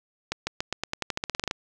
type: accelerating click train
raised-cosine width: 0.2 ms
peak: -10 dBFS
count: 16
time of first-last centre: 0.32-1.511 s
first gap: 150 ms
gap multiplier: 0.9
effects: none